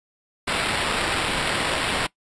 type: noise with sample-and-hold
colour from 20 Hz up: white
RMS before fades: -24 dBFS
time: 0.47-2.07 s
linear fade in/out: 10 ms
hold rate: 6300 Hz
effects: noise-tail reverb RT60 0.1 s tail -20 dB re dry + resampled to 22050 Hz